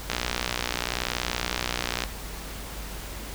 click train, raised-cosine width 0.2 ms, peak -8 dBFS, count 119, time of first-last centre 0.1-2.038 s, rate 60.9 Hz, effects added 50 Hz sine -37 dBFS peak until 3.34 s + pink hiss -39 dBFS RMS until 3.34 s

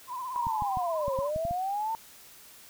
sine tone with vibrato, 1010 Hz, B5, 39 cents sharp, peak -33 dBFS, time 0.07-1.31 s, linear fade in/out 50 ms, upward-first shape triangle, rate 17 Hz, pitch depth 94 cents each way
sine linear two-way sweep, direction down then up, 987.8 to 523.3 to 912 Hz, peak -28 dBFS, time 0.36-1.95 s, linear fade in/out 0 ms, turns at 1.15 s
clicks, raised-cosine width 5 ms, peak -25 dBFS, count 8, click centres 0.469 / 0.622 / 0.772 / 1.081 / 1.189 / 1.361 / 1.452 / 1.51 s
effects white hiss -52 dBFS RMS until 2.69 s

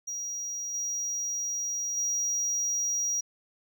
triangle tone with level steps, 5740 Hz, F8, 47 cents sharp, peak -31 / -28 / -25 dBFS, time 0.07-3.21 s, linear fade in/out 10 ms, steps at 0.74 / 1.97 s, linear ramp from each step 2 ms, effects none

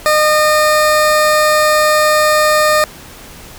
20% pulse tone, 610 Hz, D#5, 34 cents flat, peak -4 dBFS, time 0.06-2.84 s, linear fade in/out 0 ms, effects pink hiss -35 dBFS RMS until 3.58 s

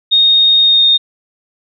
sine tone with pitch glide, 3709 to 3683 Hz, A#7 to A#7, -9 to -22 cents, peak -6 dBFS, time 0.11-0.98 s, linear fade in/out 20 ms, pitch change -13 cents, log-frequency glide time 0.61-0.85 s, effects none

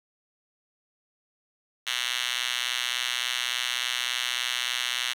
5% pulse tone with high-pass filter, 123.47 Hz, B2, in tune, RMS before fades -29 dBFS, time 1.86-5.14 s, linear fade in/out 20 ms, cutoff 2500 Hz, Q 7.2, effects low-pass 12000 Hz 12 dB/octave + 8-bit

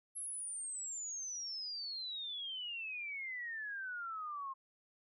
sine exponential sweep, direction down, 11175 to 1057 Hz, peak -40 dBFS, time 0.15-4.54 s, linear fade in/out 20 ms, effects none

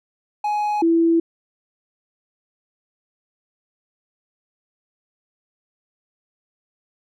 triangle / sine tone pair in turn, 837 / 332.2 Hz, G#5 / E4, +13 / +13 cents, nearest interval octave + major third, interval 1600 cents, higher first, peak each -17 / -13 dBFS, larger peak second, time 0.44-0.82 / 0.82-1.2 s, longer neither, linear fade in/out 5 ms, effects none

